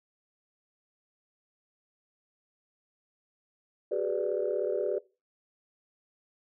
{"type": "chord", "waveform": "sine", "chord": "G# half-diminished seventh", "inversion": "third", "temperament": "equal with one note detuned", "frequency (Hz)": [378.6, 415.3, 493.9, 587.3], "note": ["F#4", "G#4", "B4", "D5"], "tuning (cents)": [40, 0, 0, 0], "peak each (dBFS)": -32, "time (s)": [3.91, 4.99], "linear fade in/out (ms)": 10, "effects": ["noise-tail reverb RT60 0.3 s tail -22 dB re dry", "tanh soft clip ceiling -18 dBFS"]}